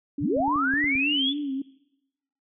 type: tone with vibrato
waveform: sine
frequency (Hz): 280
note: C#4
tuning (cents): +18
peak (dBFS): -26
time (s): 0.18-1.62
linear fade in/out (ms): 5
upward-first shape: sine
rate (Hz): 3.5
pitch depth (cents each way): 93
type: linear sweep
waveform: sine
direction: up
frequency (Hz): 44.7 to 3520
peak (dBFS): -22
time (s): 0.2-1.34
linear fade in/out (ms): 50
type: clicks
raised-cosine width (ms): 3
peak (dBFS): -26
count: 7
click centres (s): 0.367 / 0.404 / 0.48 / 0.559 / 0.738 / 0.842 / 0.954
effects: noise-tail reverb RT60 0.9 s tail -21 dB re dry